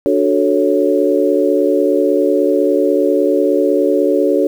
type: chord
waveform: sine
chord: D major seventh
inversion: none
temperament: equal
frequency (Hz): 293.7 / 370 / 440 / 554.4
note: D4 / F#4 / A4 / C#5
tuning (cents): 0 / 0 / 0 / 0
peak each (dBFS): -16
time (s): 0.06-4.47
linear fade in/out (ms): 0
effects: 7-bit